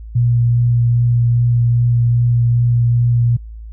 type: tone with vibrato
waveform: sine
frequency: 119.3 Hz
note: A#2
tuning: 41 cents sharp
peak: -10 dBFS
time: 0.15-3.37 s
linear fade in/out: 10 ms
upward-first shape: sine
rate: 2.5 Hz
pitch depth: 11 cents each way
effects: added 55 Hz sine -29 dBFS peak until 3.72 s